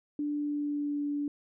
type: tone with pitch glide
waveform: sine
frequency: 293.7 to 289.8 Hz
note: D4 to D4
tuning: 0 to -23 cents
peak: -29 dBFS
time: 0.19-1.28 s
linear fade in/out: 2 ms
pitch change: -23 cents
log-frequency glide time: 0.35-1.04 s
effects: none